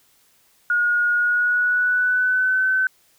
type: tone with pitch glide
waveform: sine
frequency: 1439 to 1524.6 Hz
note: F#6 to G6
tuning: -49 to -49 cents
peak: -16 dBFS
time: 0.7-2.87 s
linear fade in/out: 2 ms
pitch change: +100 cents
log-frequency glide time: 1.14-2.67 s
effects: white hiss -59 dBFS RMS until 3.18 s